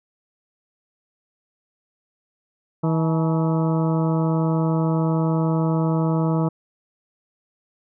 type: harmonic tone with a mistuned harmonic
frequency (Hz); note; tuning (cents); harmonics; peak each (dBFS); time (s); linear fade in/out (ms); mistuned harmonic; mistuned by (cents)
161.1; E3; -39; 1 / 2 / 3 / 4 / 5 / 6 / 7 / 8; -19 / -25 / -29 / -31 / -33 / -35 / -36 / -37; 2.83-6.49; 10; 5; +100
effects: none